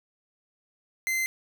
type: tone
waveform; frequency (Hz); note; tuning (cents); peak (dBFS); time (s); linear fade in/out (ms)
45% pulse; 2072; C7; -17; -25; 1.07-1.26; 0
effects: none